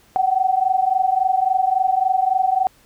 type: tone pair together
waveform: sine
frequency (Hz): 744 / 767.6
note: F#5 / G5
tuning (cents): +9 / -37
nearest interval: minor second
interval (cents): 54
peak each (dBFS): -18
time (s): 0.16-2.67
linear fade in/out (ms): 0
effects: pink hiss -54 dBFS RMS until 2.85 s